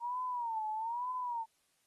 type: tone with vibrato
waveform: sine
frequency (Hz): 932.3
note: A#5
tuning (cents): 0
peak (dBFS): -34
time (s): 0-1.46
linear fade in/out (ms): 50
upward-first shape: sine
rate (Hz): 1.1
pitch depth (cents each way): 140
effects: white hiss -75 dBFS RMS until 1.86 s + AAC 32 kbps